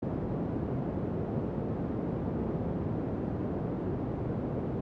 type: band-pass noise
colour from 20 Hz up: pink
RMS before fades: -33 dBFS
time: 0.02-4.81 s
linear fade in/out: 10 ms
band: 110 to 440 Hz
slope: 12 dB/octave
effects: none